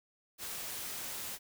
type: noise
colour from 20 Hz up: white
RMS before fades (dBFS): -41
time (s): 0.38-1.39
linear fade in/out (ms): 50
effects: none